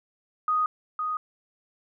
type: tone with echo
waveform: sine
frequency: 1244.5 Hz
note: D#6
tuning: in tune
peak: -21 dBFS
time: 0.48-0.66 s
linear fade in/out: 2 ms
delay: 510 ms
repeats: 1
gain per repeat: -5 dB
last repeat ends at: 1.17 s
effects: none